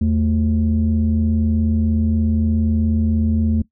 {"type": "tone pair together", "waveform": "sine", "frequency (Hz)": [81.6, 220.8], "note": ["E2", "A3"], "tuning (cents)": [-17, 6], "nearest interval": "octave + perfect fourth", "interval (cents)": 1723, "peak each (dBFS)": -16, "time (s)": [0.01, 3.62], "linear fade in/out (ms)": 5, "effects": ["noise-tail reverb RT60 0.1 s tail -18 dB re dry", "tanh soft clip ceiling -9 dBFS"]}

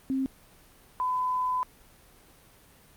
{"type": "tone pair in turn", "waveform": "sine", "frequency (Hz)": [266, 1007.8], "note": ["C4", "B5"], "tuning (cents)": [29, 35], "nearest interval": "octave + major seventh", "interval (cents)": 2306, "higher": "second", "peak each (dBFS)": -25, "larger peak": "neither", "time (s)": [[0.1, 0.26], [1, 1.63]], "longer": "second", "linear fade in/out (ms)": 0, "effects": ["pink hiss -56 dBFS RMS until 2.96 s", "Opus 32 kbps"]}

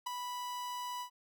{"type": "tone with ADSR envelope", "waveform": "45% pulse", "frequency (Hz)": 986, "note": "B5", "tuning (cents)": -3, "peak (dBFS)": -32, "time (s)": [0.06, 1.1], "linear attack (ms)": 11, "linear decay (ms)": 5, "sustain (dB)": -6, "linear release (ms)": 89, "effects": []}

